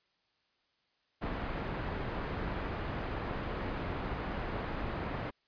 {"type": "low-pass noise", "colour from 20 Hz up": "pink", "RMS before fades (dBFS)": -37, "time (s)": [1.21, 5.31], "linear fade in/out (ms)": 20, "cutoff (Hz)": 1800, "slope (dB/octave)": 12, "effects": ["white hiss -75 dBFS RMS until 5.47 s", "resampled to 11025 Hz"]}